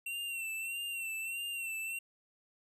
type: tone with vibrato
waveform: square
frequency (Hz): 2721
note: F7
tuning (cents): -46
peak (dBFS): -37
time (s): 0.06-1.99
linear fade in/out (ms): 5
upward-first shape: sine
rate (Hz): 1.6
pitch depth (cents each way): 52
effects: none